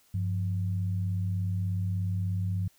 sine tone pair together, 98 / 174.62 Hz, G2 / F3, 0 / 0 cents, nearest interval minor seventh, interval 1000 cents, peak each -27 / -36 dBFS, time 0.14-2.68 s, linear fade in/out 5 ms, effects white hiss -64 dBFS RMS until 2.78 s

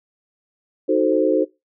sine chord, D# diminished seventh, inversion none, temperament equal, 311.1 / 370 / 440 / 523.3 Hz, D#4 / F#4 / A4 / C5, 0 / 0 / 0 / 0 cents, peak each -20 dBFS, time 0.88-1.45 s, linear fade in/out 20 ms, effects noise-tail reverb RT60 0.2 s tail -19 dB re dry

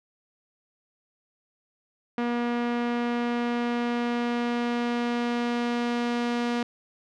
sawtooth tone with low-pass filter sweep, 239.2 Hz, A#3, 45 cents sharp, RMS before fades -27 dBFS, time 2.18-6.63 s, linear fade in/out 2 ms, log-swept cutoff 2400 to 4400 Hz, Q 0.81, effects none

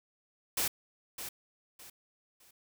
white noise with echo, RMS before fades -31 dBFS, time 0.57-0.68 s, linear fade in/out 5 ms, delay 610 ms, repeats 3, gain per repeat -10 dB, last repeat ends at 2.51 s, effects none

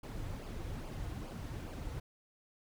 brown noise with flanger, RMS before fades -42 dBFS, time 0.03-2 s, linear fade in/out 5 ms, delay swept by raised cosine 0.51 to 5.21 ms, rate 2.4 Hz, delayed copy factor -0.65, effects none

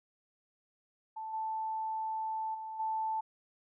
sine tone with level steps, 880 Hz, A5, in tune, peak -38 / -33 / -39 / -31 dBFS, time 1.16-3.21 s, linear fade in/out 10 ms, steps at 1.33 / 2.54 / 2.79 s, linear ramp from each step 10 ms, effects none

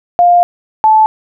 sine tone pair in turn, 703 / 870.5 Hz, F5 / A5, +11 / -19 cents, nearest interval major third, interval 370 cents, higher second, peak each -4 / -4 dBFS, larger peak neither, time 0.19-0.43 / 0.84-1.06 s, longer first, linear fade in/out 0 ms, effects none

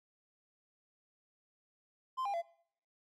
triangle tone with pitch steps, 1039 / 803 / 679 Hz, C6 / G5 / F5, -12 / +41 / -49 cents, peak -32 dBFS, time 2.17-2.422 s, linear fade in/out 20 ms, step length 84 ms, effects noise-tail reverb RT60 0.6 s tail -21 dB re dry

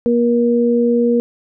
sine tone pair together, 238 / 475.5 Hz, A#3 / A#4, +36 / +34 cents, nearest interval octave, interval 1198 cents, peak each -14 dBFS, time 0.06-1.2 s, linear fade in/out 0 ms, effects none

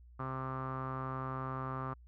sawtooth tone with low-pass filter, 131.4 Hz, C3, 8 cents sharp, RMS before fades -39 dBFS, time 0.19-1.94 s, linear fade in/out 10 ms, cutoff 1200 Hz, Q 7, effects added 60 Hz sine -54 dBFS peak until 2.07 s

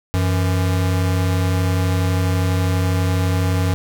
square tone pair together, 92.5 / 164.82 Hz, F#2 / E3, 0 / 0 cents, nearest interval minor seventh, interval 1000 cents, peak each -17 / -25 dBFS, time 0.14-3.74 s, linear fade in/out 0 ms, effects none

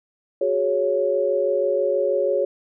sine chord, F# suspended second, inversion none, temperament just, 370 / 416.2 / 555 Hz, F#4 / G#4 / C#5, 0 / +4 / +2 cents, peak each -25 / -24 / -20 dBFS, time 0.41-2.45 s, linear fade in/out 5 ms, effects none

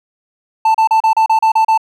triangle tone bursts, 885 Hz, A5, 10 cents sharp, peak -6 dBFS, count 9, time 0.65-1.777 s, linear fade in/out 5 ms, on 95 ms, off 34 ms, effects none

